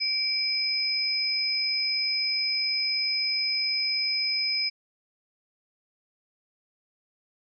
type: tone pair together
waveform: sine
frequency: 2325 / 5068 Hz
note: D7 / D#8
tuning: -18 / +31 cents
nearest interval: octave + minor second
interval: 1349 cents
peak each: -30 / -25 dBFS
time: 0-4.7 s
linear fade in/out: 20 ms
effects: none